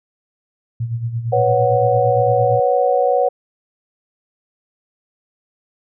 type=tone with tremolo; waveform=sine; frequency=116.54 Hz; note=A#2; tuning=in tune; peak=-17 dBFS; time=0.8-2.6 s; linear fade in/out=5 ms; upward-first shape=sine; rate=8.8 Hz; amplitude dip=65%
type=chord; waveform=sine; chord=B suspended second; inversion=none; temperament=equal with one note detuned; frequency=492.2 / 554.4 / 740 Hz; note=B4 / C#5 / F#5; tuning=-6 / 0 / 0 cents; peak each=-17 dBFS; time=1.32-3.29 s; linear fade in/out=10 ms
effects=none